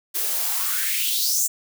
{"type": "noise with high-pass filter sweep", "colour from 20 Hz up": "blue", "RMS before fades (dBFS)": -23, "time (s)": [0.14, 1.48], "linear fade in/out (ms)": 20, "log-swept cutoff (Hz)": [350, 7700], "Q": 4.6, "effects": []}